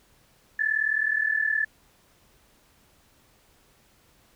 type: tone pair together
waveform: sine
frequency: 1722.8 / 1762 Hz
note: A6 / A6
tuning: -37 / +2 cents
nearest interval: unison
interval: 39 cents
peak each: -25 dBFS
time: 0.59-1.65 s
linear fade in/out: 5 ms
effects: pink hiss -61 dBFS RMS until 4.35 s